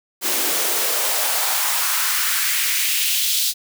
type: noise with high-pass filter sweep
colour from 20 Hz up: white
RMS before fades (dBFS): -20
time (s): 0.21-3.54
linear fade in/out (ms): 50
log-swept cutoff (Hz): 280 to 4000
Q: 1.9
effects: none